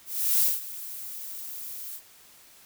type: noise with ADSR envelope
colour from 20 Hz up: violet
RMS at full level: -21 dBFS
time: 0.05-2.02 s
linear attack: 360 ms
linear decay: 190 ms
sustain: -17 dB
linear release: 77 ms
effects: white hiss -54 dBFS RMS until 2.65 s